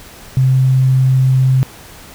sine tone, 130.81 Hz, C3, in tune, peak -8 dBFS, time 0.37-1.63 s, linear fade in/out 0 ms, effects pink hiss -37 dBFS RMS until 2.14 s

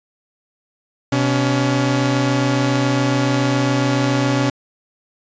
sawtooth tone pair together, 127.45 / 282.1 Hz, C3 / C#4, -45 / +30 cents, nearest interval octave + major second, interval 1375 cents, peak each -14 dBFS, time 1.12-4.5 s, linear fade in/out 5 ms, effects resampled to 16000 Hz

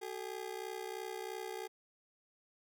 30% pulse ring-modulated tone, 408 Hz, G#4, 31 cents flat, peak -35 dBFS, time 0.01-1.68 s, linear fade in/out 20 ms, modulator 31.5 Hz, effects none

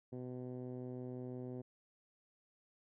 10% pulse tone with low-pass filter, 125.8 Hz, B2, 32 cents sharp, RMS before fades -45 dBFS, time 0.12-1.62 s, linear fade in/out 10 ms, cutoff 380 Hz, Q 1, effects none

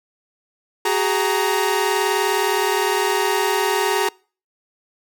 sawtooth tone cluster, 376.6 / 416.1 / 931 Hz, F#4 / G#4 / A#5, +31 / +3 / -2 cents, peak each -18 dBFS, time 0.85-4.09 s, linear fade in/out 5 ms, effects noise-tail reverb RT60 0.4 s tail -26 dB re dry

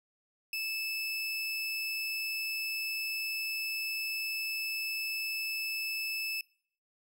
30% pulse tone, 2621 Hz, E7, 11 cents flat, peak -30 dBFS, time 0.53-6.41 s, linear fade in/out 2 ms, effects noise-tail reverb RT60 0.6 s tail -24 dB re dry

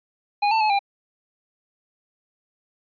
square tone with pitch steps, 822 / 890 / 857 / 800 Hz, G#5 / A5 / A5 / G5, -18 / +20 / -46 / +35 cents, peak -18 dBFS, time 0.42-0.792 s, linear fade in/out 10 ms, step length 93 ms, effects resampled to 11025 Hz

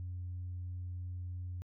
sine tone, 89.7 Hz, F2, 47 cents sharp, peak -37 dBFS, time 0-1.62 s, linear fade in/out 0 ms, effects tanh soft clip ceiling -35 dBFS

